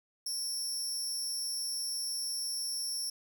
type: tone with amplitude modulation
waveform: 25% pulse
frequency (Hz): 5440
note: F8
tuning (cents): -46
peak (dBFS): -25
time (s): 0.26-3.1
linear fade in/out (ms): 5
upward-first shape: sine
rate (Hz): 226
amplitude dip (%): 80
effects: 11-bit